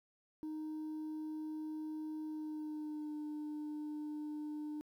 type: tone with pitch glide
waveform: sine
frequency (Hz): 310 to 300.8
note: D#4 to D4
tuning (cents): -6 to +42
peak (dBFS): -37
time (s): 0.43-4.81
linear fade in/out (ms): 0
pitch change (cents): -52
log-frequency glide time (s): 2.24-3.16
effects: tanh soft clip ceiling -39 dBFS + 12-bit